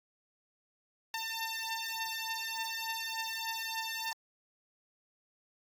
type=beating tone pair; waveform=10% pulse; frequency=898 / 901.4 Hz; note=A5 / A5; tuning=+35 / +42 cents; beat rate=3.4 Hz; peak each=-30 dBFS; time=1.14-4.13 s; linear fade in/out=2 ms; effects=AAC 64 kbps